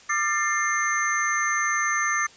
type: tone cluster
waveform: sine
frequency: 1193 / 1371 / 1780 / 2111 / 6240 Hz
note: D6 / F6 / A6 / C7 / G8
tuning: +27 / -32 / +20 / +15 / -9 cents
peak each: -26 / -33 / -26 / -28 / -30 dBFS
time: 0.09-2.27 s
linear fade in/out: 10 ms
effects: white hiss -50 dBFS RMS until 2.36 s + resampled to 16000 Hz